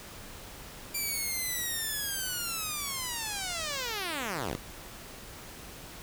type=linear sweep; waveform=5% pulse; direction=down; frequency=2365 to 34.65 Hz; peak=-21 dBFS; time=0.94-4.56 s; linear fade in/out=10 ms; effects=pink hiss -46 dBFS RMS until 6.02 s